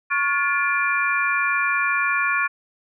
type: tone cluster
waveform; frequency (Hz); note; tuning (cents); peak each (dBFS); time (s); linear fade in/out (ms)
sine; 1109 / 1424 / 1735 / 2386; C#6 / F6 / A6 / D7; 0 / +33 / -25 / +27; -24; 0.1-2.48; 20
effects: none